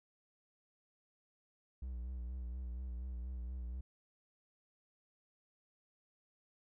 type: tone with vibrato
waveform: triangle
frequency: 61.8 Hz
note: B1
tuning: 2 cents sharp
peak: -38 dBFS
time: 1.82-3.81 s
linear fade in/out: 5 ms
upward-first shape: sine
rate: 4.2 Hz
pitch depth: 67 cents each way
effects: none